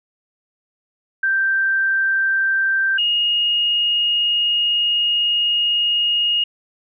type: tone pair in turn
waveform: sine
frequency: 1568 / 2862 Hz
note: G6 / F7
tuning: 0 / +42 cents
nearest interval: minor seventh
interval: 1042 cents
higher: second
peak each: -15 dBFS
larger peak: neither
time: 1.23-2.98 / 2.98-6.44 s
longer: second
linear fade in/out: 5 ms
effects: none